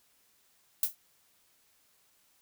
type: noise with exponential decay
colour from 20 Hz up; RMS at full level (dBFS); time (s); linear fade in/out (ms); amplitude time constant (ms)
violet; -23; 0.83-0.95; 2; 26
effects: white hiss -68 dBFS RMS until 2.41 s